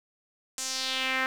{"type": "tone with band-pass filter sweep", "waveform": "sawtooth", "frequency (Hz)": 261.6, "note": "C4", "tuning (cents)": 0, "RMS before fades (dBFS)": -30, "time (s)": [0.58, 1.26], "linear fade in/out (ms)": 0, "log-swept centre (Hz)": [7500, 1700], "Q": 2.4, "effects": ["8-bit"]}